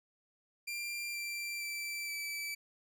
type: tone with pitch steps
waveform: sawtooth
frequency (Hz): 2378 / 2356 / 2334 / 2313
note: D7 / D7 / D7 / D7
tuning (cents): +21 / +5 / -11 / -27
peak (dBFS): -34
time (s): 0.67-2.55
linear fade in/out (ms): 10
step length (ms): 470
effects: none